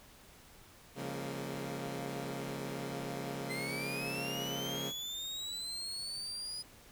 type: chord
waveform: 15% pulse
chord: Bb minor seventh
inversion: first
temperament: equal with one note detuned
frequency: 138.59 / 174.61 / 203.4 / 233.1 Hz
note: Db3 / F3 / Ab3 / Bb3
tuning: 0 / 0 / -36 / 0 cents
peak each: -35 / -39 / -40 / -38 dBFS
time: 0.95-4.93 s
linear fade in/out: 50 ms
type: linear sweep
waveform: 35% pulse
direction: up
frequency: 2039 to 4978 Hz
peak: -37 dBFS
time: 3.49-6.63 s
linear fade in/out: 20 ms
effects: pink hiss -58 dBFS RMS until 6.91 s